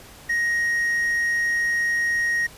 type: tone with quantisation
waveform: triangle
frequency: 1877 Hz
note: A#6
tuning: 11 cents sharp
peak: -18 dBFS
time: 0.29-2.47 s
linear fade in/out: 10 ms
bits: 8
effects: pink hiss -45 dBFS RMS until 2.57 s + resampled to 32000 Hz